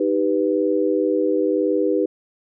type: chord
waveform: sine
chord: Eb augmented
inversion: none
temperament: equal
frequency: 311.1 / 392 / 493.9 Hz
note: Eb4 / G4 / B4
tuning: 0 / 0 / 0 cents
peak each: -21 dBFS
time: 0-2.06 s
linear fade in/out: 5 ms
effects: none